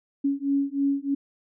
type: beating tone pair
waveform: sine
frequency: 277.2 / 280.4 Hz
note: C#4 / C#4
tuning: 0 / +20 cents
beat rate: 3.2 Hz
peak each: -25 dBFS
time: 0.24-1.15 s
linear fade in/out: 10 ms
effects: none